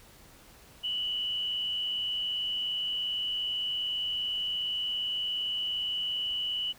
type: tone with frequency modulation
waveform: sine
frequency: 2960 Hz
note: F#7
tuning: in tune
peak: -29 dBFS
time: 0.83-6.73 s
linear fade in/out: 20 ms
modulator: 97.4 Hz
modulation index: 0.65
effects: pink hiss -55 dBFS RMS until 6.78 s